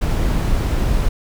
brown noise, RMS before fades -17 dBFS, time 0.01-1.09 s, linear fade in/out 10 ms, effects none

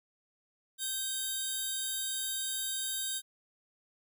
10% pulse tone pair together, 1568 / 3729 Hz, G6 / A#7, 0 / 0 cents, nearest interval octave + minor third, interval 1500 cents, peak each -33 / -26 dBFS, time 0.78-3.22 s, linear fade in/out 50 ms, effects none

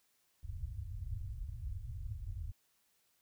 white low-pass noise, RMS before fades -42 dBFS, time 0.43-2.52 s, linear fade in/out 5 ms, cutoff 110 Hz, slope 48 dB/octave, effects white hiss -75 dBFS RMS until 3.21 s

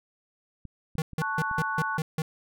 clicks, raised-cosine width 5 ms, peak -29 dBFS, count 5, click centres 0.653 / 0.954 / 1.133 / 1.513 / 1.59 s
square tone bursts, 158.3 Hz, D#3, 30 cents sharp, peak -26 dBFS, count 7, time 0.98-2.22 s, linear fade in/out 2 ms, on 40 ms, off 160 ms
sine chord, F# minor, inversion first, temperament equal, 880 / 1108.7 / 1480 Hz, A5 / C#6 / F#6, 0 / 0 / 0 cents, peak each -33 / -32 / -30 dBFS, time 1.21-1.98 s, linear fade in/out 10 ms
effects none

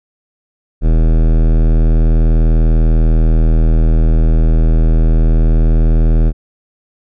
sine tone with hard clipping, 40.13 Hz, E1, 46 cents flat, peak -9 dBFS, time 0.81-6.33 s, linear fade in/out 50 ms, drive 18 dB, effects none

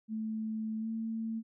sine tone with pitch glide, 219.2 to 224.2 Hz, A3 to A3, -6 to +33 cents, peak -33 dBFS, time 0.08-1.43 s, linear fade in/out 50 ms, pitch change +39 cents, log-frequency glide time 0.79-0.88 s, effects none

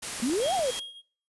white noise, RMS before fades -34 dBFS, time 0.02-0.8 s, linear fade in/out 10 ms
clicks, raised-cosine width 1 ms, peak -27 dBFS, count 6, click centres 0.201 / 0.297 / 0.335 / 0.402 / 0.46 / 0.593 s
sine exponential two-way sweep, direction up then down, 219.3 to 809 to 474.7 Hz, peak -24 dBFS, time 0.22-0.71 s, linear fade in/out 10 ms, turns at 0.54 s
triangle tone with tremolo, 3261 Hz, G#7, 32 cents flat, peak -32 dBFS, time 0.39-1.02 s, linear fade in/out 50 ms, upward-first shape triangle, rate 3.2 Hz, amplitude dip 85%
effects noise-tail reverb RT60 0.5 s tail -25 dB re dry + resampled to 24000 Hz

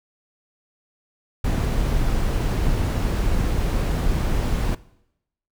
brown noise, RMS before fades -21 dBFS, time 1.44-4.75 s, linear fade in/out 5 ms, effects noise-tail reverb RT60 0.8 s tail -20 dB re dry

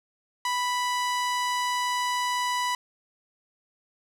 sawtooth tone, 987.8 Hz, B5, in tune, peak -21 dBFS, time 0.45-2.75 s, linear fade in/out 2 ms, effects low-pass 10000 Hz 12 dB/octave + 10-bit

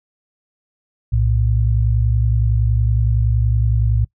sine tone pair together, 62.1 / 112.84 Hz, B1 / A2, +10 / +44 cents, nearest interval minor seventh, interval 1034 cents, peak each -16 dBFS, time 1.12-4.05 s, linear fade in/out 10 ms, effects noise-tail reverb RT60 0.1 s tail -22 dB re dry

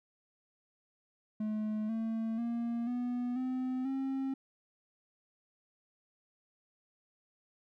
triangle tone with pitch steps, 214.5 / 224.3 / 234.5 / 245.1 / 256.3 / 267.9 Hz, A3 / A3 / A#3 / B3 / C4 / C4, -44 / +34 / +11 / -13 / -36 / +41 cents, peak -30 dBFS, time 1.4-4.34 s, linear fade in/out 5 ms, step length 490 ms, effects none

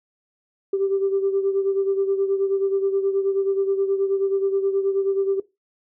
sine beating tone pair, 390 / 399.4 Hz, G4 / G4, -9 / +32 cents, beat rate 9.4 Hz, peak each -19 / -26 dBFS, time 0.73-5.4 s, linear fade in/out 5 ms, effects noise-tail reverb RT60 0.2 s tail -18 dB re dry + tanh soft clip ceiling -12 dBFS

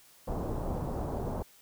pink low-pass noise, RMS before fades -34 dBFS, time 0.27-1.43 s, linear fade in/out 10 ms, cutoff 920 Hz, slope 24 dB/octave, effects white hiss -59 dBFS RMS until 1.61 s

